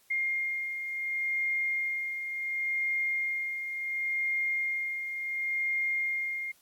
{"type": "beating tone pair", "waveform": "sine", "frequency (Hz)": [2122, 2122.7], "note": ["C7", "C7"], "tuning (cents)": [24, 24], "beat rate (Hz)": 0.7, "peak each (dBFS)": [-38, -29], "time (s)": [0.1, 6.52], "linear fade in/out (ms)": 10, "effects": ["white hiss -64 dBFS RMS until 6.61 s", "AAC 64 kbps"]}